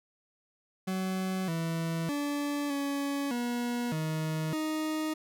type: tone with pitch steps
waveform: 40% pulse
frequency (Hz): 187.9 / 164.6 / 288.9 / 281.3 / 241.1 / 157.3 / 311.3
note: F#3 / E3 / D4 / C#4 / B3 / D#3 / D#4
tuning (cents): +27 / -2 / -28 / +26 / -41 / +19 / +1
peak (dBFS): -29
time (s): 0.87-5.14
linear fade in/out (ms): 10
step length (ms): 610
effects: none